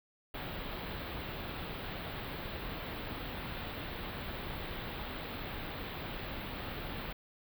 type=band-stop noise; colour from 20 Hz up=pink; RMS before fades=-41 dBFS; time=0.34-7.13 s; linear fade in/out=5 ms; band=4100 to 15000 Hz; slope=48 dB/octave; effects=none